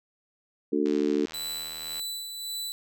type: harmonic tone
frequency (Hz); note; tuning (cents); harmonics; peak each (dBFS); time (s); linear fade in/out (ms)
73.42; D2; 0; 3 / 4 / 5 / 6; -31 / -26 / -28 / -29; 0.72-1.26; 10
type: click train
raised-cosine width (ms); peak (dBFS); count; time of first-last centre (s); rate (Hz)
0.2; -24; 92; 0.86-1.995; 80.2
type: tone with tremolo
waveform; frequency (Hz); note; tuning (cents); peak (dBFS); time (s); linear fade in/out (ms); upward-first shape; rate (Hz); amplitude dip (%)
sawtooth; 3976; B7; +11; -28; 1.34-2.72; 0; sine; 1.8; 45
effects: none